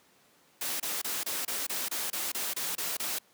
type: noise bursts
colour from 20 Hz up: white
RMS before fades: -33 dBFS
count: 12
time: 0.61-3.187 s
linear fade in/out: 5 ms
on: 190 ms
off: 27 ms
effects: pink hiss -63 dBFS RMS until 3.33 s + high-pass 200 Hz 12 dB/octave